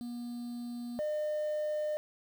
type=tone pair in turn; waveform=triangle; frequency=240.2 / 605.3 Hz; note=B3 / D#5; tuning=-48 / -48 cents; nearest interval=octave + major third; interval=1600 cents; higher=second; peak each=-35 / -28 dBFS; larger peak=second; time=0.01-0.99 / 0.99-1.97 s; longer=neither; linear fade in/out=0 ms; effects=tanh soft clip ceiling -25 dBFS + 9-bit